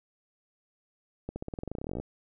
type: accelerating click train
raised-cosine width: 2 ms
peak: -22 dBFS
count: 21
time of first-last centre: 1.29-2 s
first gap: 70 ms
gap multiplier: 0.92
effects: none